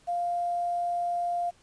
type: tone with quantisation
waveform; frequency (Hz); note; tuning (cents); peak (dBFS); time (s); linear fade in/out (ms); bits
sine; 698.5; F5; 0; -26; 0.07-1.51; 20; 9
effects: pink hiss -61 dBFS RMS until 1.62 s + resampled to 22050 Hz